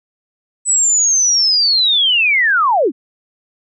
sine linear sweep, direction down, 8020 to 220 Hz, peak -10 dBFS, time 0.65-2.92 s, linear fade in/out 50 ms, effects none

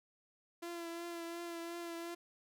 sawtooth tone with vibrato, 339.5 Hz, F4, 49 cents flat, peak -38 dBFS, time 0.62-2.15 s, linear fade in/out 10 ms, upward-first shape triangle, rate 2.8 Hz, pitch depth 28 cents each way, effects none

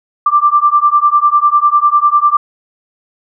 sine beating tone pair, 1174.7 / 1184.7 Hz, D6 / D6, 0 / +15 cents, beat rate 10 Hz, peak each -10 dBFS, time 0.26-2.37 s, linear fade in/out 5 ms, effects none

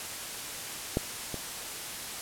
clicks, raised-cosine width 2 ms, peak -12 / -21 dBFS, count 2, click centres 0.971 / 1.343 s, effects white hiss -38 dBFS RMS until 2.21 s + low-pass 12000 Hz 12 dB/octave

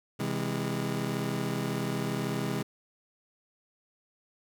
25% pulse chord, C augmented, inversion none, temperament just, 130.81 / 163.52 / 204.4 Hz, C3 / E3 / G#3, 0 / -14 / -27 cents, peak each -30 / -31 / -30 dBFS, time 0.19-2.63 s, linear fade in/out 10 ms, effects none

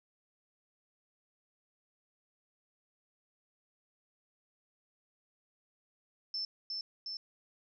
sine tone with echo, 5300 Hz, E8, 9 cents sharp, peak -34 dBFS, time 6.34-6.45 s, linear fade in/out 2 ms, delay 360 ms, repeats 2, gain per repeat -2 dB, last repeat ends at 7.17 s, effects none

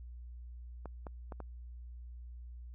clicks, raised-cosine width 1 ms, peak -30 dBFS, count 4, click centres 0.857 / 1.068 / 1.322 / 1.403 s, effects added 60 Hz sine -45 dBFS peak until 2.74 s

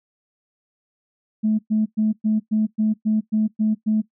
sine tone bursts, 216.1 Hz, A3, 31 cents flat, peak -15 dBFS, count 10, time 1.43-4.02 s, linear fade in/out 20 ms, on 160 ms, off 110 ms, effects noise-tail reverb RT60 0.1 s tail -18 dB re dry + tanh soft clip ceiling -11 dBFS

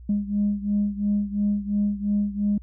sine beating tone pair, 204.1 / 207 Hz, G#3 / G#3, -30 / -5 cents, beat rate 2.9 Hz, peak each -22 / -25 dBFS, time 0.09-2.58 s, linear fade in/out 5 ms, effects tanh soft clip ceiling -15 dBFS + added 60 Hz sine -40 dBFS peak until 2.62 s

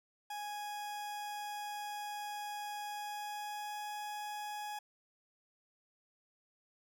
40% pulse tone with pitch glide, 830.6 to 836.4 Hz, G#5 to G#5, 0 to +12 cents, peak -39 dBFS, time 0.3-4.79 s, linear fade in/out 5 ms, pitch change +12 cents, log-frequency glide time 2.85-3.88 s, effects none

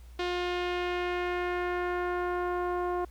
sawtooth tone with low-pass filter sweep, 355.8 Hz, F4, 32 cents sharp, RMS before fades -31 dBFS, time 0.19-3.05 s, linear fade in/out 5 ms, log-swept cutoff 3700 to 1000 Hz, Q 1.6, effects added 60 Hz sine -46 dBFS peak until 3.1 s + pink hiss -62 dBFS RMS until 3.1 s

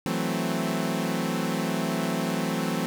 sawtooth chord, F# half-diminished seventh, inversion third, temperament equal, 164.81 / 185 / 220 / 261.6 Hz, E3 / F#3 / A3 / C4, 0 / 0 / 0 / 0 cents, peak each -27 dBFS, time 0.06-2.86 s, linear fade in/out 0 ms, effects none

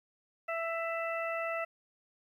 harmonic tone, 663 Hz, E5, 10 cents sharp, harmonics 1 / 2 / 3 / 4, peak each -35 / -38 / -40 / -41 dBFS, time 0.48-1.65 s, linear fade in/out 10 ms, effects 11-bit

